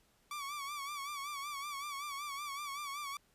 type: tone with vibrato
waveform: sawtooth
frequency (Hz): 1144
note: D6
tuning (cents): -46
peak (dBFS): -36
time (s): 0.31-3.17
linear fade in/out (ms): 2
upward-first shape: sine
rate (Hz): 5.3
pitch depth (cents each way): 74
effects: pink hiss -71 dBFS RMS until 3.34 s + resampled to 32000 Hz